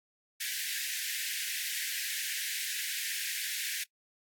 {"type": "high-pass noise", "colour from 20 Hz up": "pink", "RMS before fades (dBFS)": -35, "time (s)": [0.4, 3.84], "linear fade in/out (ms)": 10, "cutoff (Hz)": 1600, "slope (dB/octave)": 96, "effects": ["noise-tail reverb RT60 0.1 s tail -24 dB re dry", "AAC 64 kbps"]}